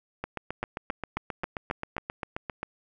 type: two click trains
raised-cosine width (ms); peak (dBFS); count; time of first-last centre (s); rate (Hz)
0.5; -15 / -17; 6 / 19; 0.63-1.981 / 0.24-2.63; 3.7 / 7.53
effects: none